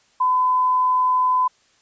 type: tone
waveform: sine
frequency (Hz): 1011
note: B5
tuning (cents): +40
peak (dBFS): -15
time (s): 0.2-1.48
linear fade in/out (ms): 10
effects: white hiss -59 dBFS RMS until 1.81 s + resampled to 16000 Hz